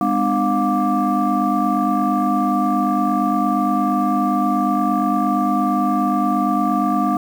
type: tone cluster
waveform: sine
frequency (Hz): 203.7 / 252 / 300.9 / 713 / 1173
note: G#3 / B3 / D4 / F5 / D6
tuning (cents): -33 / +35 / +42 / +36 / -2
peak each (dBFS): -21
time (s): 0.01-7.17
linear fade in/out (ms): 2
effects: tanh soft clip ceiling -7 dBFS + 7-bit